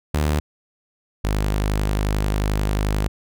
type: tone pair in turn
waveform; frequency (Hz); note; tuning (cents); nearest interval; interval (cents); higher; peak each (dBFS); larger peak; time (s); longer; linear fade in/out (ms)
sawtooth; 75 / 51.29; D2 / G#1; +37 / -21; perfect fifth; 658; first; -14 / -15; first; 0.14-0.4 / 1.24-3.08; second; 5
effects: none